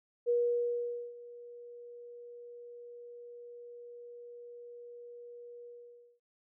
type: tone with ADSR envelope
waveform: sine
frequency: 479.5 Hz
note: A#4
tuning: 49 cents sharp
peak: -25 dBFS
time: 0.26-6.2 s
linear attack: 32 ms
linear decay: 840 ms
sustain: -21 dB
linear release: 540 ms
effects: none